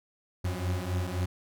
40% pulse beating tone pair, 88.7 / 92.5 Hz, F2 / F#2, +27 / 0 cents, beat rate 3.8 Hz, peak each -31 dBFS, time 0.44-1.26 s, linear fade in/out 10 ms, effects none

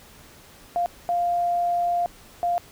sine tone bursts at uneven times, 698.5 Hz, F5, in tune, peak -20 dBFS, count 3, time 0.76-0.86 / 1.09-2.06 / 2.43-2.58 s, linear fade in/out 0 ms, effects pink hiss -49 dBFS RMS until 2.71 s

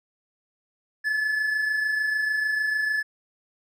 triangle tone pair together, 1699 / 1725.7 Hz, G#6 / A6, +39 / -34 cents, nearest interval unison, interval 27 cents, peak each -32 / -21 dBFS, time 1.04-3.03 s, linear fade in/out 20 ms, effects none

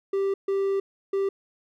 triangle tone bursts at uneven times, 392 Hz, G4, in tune, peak -20 dBFS, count 3, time 0.13-0.34 / 0.48-0.8 / 1.13-1.29 s, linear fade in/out 5 ms, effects none

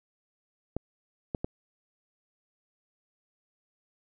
clicks, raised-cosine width 2 ms, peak -17 dBFS, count 3, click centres 0.766 / 1.348 / 1.445 s, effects none

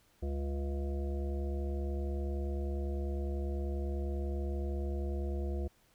harmonic tone with a mistuned harmonic, 70.2 Hz, C#2, 22 cents sharp, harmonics 1 / 3 / 5 / 7 / 9 / 10, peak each -33 / -44 / -42 / -47 / -50 / -53 dBFS, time 0.22-5.68 s, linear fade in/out 10 ms, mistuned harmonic 3, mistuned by -57 cents, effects pink hiss -68 dBFS RMS until 5.94 s

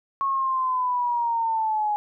sine linear sweep, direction down, 1100 to 830.6 Hz, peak -21 dBFS, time 0.21-1.96 s, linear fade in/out 0 ms, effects none

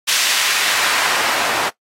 white noise with band-pass filter sweep, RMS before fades -18 dBFS, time 0.07-1.7 s, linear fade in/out 20 ms, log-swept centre 3100 to 840 Hz, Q 0.78, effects noise-tail reverb RT60 0.1 s tail -17 dB re dry + AAC 48 kbps

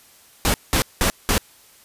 pink noise bursts, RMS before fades -18 dBFS, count 4, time 0.45-1.38 s, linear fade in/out 0 ms, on 90 ms, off 190 ms, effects white hiss -51 dBFS RMS until 1.84 s + resampled to 32000 Hz

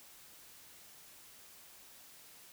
silence, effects white hiss -57 dBFS RMS until 2.52 s

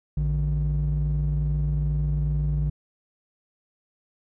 triangle ring-modulated tone, 103 Hz, G#2, 14 cents flat, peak -15 dBFS, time 0.17-2.7 s, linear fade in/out 5 ms, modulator 45.9 Hz, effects tanh soft clip ceiling -16 dBFS

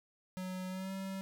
square tone with pitch glide, 185 to 192.3 Hz, F#3 to G3, 0 to -33 cents, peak -39 dBFS, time 0.37-1.21 s, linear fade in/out 0 ms, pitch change +67 cents, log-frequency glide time 0.69-0.92 s, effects none

